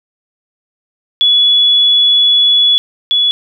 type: tone pair in turn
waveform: sine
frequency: 3403 / 3403 Hz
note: G#7 / G#7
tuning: +41 / +41 cents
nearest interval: unison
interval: 0 cents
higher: neither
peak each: -6 / -8 dBFS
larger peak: first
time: 1.21-2.78 / 3.11-3.31 s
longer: first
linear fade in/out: 0 ms
effects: none